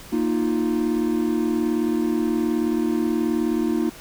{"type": "chord", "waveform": "triangle", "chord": "Bb suspended fourth", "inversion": "none", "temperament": "just", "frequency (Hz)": [233.1, 310.8, 349.6], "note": ["Bb3", "Eb4", "F4"], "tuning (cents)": [0, -2, 2], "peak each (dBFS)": [-22, -21, -23], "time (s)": [0.12, 3.9], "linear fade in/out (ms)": 10, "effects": ["pink hiss -42 dBFS RMS until 4 s"]}